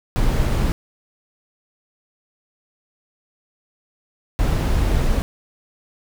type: noise bursts at uneven times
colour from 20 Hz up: brown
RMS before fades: -18 dBFS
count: 2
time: 0.16-0.72 / 4.39-5.22 s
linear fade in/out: 0 ms
effects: none